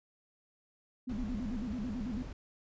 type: tone with vibrato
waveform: sine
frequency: 228.1 Hz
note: A#3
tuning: 37 cents flat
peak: -35 dBFS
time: 1.07-2.23 s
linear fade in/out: 10 ms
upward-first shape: square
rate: 9.1 Hz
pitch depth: 170 cents each way
type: noise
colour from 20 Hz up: brown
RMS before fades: -42 dBFS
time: 1.09-2.33 s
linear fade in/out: 5 ms
effects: resampled to 16000 Hz